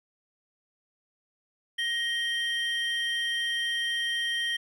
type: tone pair together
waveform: triangle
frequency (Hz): 1878 / 3158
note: A#6 / G7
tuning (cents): +12 / +12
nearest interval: major sixth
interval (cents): 900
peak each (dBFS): -28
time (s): 1.78-4.57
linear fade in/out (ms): 10
effects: none